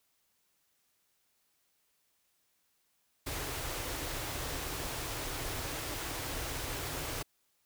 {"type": "band-stop noise", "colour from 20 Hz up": "pink", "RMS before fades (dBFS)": -38, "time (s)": [3.26, 7.23], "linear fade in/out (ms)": 10, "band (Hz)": [160, 250], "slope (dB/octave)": 96, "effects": ["white hiss -75 dBFS RMS until 7.65 s"]}